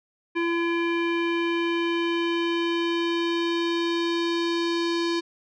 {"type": "tone with low-pass filter sweep", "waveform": "square", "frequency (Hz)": 338.8, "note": "E4", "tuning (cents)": 48, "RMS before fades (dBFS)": -25, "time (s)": [0.35, 5.21], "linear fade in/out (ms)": 20, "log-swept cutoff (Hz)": [2300, 4500], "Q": 2.6, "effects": []}